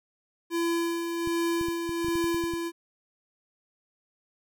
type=tone with tremolo; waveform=square; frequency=337.7 Hz; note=E4; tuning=42 cents sharp; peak=-25 dBFS; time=0.5-2.72 s; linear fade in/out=50 ms; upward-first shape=sine; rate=1.3 Hz; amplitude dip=45%
type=clicks; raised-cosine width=5 ms; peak=-27 dBFS; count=11; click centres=1.274 / 1.612 / 1.685 / 1.893 / 2.046 / 2.084 / 2.155 / 2.242 / 2.345 / 2.439 / 2.537 s
effects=none